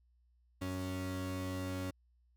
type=tone pair together; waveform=35% pulse; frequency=92.5 / 277.2 Hz; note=F#2 / C#4; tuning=0 / 0 cents; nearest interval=octave + perfect fifth; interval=1900 cents; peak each=-38 / -38 dBFS; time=0.61-1.91 s; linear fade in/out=10 ms; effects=added 60 Hz sine -67 dBFS peak until 2.36 s